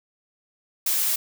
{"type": "noise", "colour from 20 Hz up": "blue", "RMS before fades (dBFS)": -23, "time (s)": [0.86, 1.16], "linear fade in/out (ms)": 5, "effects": []}